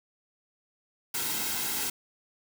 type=noise with comb filter; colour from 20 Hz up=white; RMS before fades=-31 dBFS; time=1.14-1.9 s; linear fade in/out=5 ms; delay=1.7 ms; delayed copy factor=-0.6; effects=none